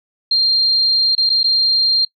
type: tone with dropouts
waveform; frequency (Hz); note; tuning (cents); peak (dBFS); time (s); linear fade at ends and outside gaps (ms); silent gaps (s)
sine; 4190; C8; +2; -11; 0.31-2.05; 5; 1.152-1.178 / 1.294-1.3 / 1.432-1.441
effects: noise-tail reverb RT60 0.1 s tail -21 dB re dry